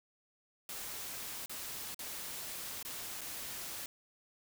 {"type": "noise with dropouts", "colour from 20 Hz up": "white", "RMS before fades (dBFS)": -43, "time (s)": [0.69, 3.86], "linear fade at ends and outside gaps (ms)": 2, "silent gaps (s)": [[1.46, 1.495], [1.945, 1.991], [2.828, 2.849], [3.21, 3.214]], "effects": []}